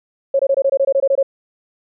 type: tone bursts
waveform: sine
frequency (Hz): 547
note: C#5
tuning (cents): -23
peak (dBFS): -11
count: 12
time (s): 0.34-1.229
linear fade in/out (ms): 5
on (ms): 53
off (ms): 23
effects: none